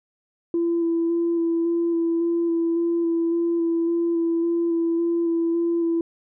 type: tone with vibrato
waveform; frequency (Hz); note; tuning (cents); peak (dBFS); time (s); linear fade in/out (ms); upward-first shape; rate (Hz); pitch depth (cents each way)
sine; 336.3; E4; +35; -18; 0.54-6.01; 2; square; 1.8; 13
effects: tanh soft clip ceiling -15 dBFS